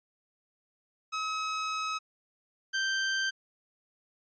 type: tone pair in turn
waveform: sawtooth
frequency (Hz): 1279 / 1565.2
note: D#6 / G6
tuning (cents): +47 / -3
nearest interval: minor third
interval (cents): 350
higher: second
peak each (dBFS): -27 / -24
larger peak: second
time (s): 1.12-1.99 / 2.73-3.31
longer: first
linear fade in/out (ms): 20
effects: resampled to 16000 Hz